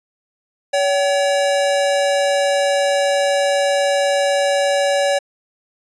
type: tone pair together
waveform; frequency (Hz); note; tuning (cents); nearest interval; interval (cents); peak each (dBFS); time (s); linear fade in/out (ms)
square; 566 / 766.7; C#5 / G5; +36 / -39; perfect fourth; 525; -16 / -22; 0.73-5.19; 10
effects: resampled to 22050 Hz